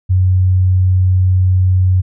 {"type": "tone", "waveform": "sine", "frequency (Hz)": 92.5, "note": "F#2", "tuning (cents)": 0, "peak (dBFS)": -8, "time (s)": [0.09, 2.02], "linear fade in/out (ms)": 20, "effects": []}